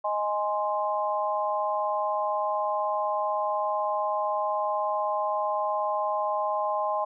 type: chord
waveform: sine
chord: Ab major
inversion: second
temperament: equal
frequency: 622.3 / 830.6 / 1046.5 Hz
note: Eb5 / Ab5 / C6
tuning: 0 / 0 / 0 cents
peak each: -29 dBFS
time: 0.04-7.05 s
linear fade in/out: 10 ms
effects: none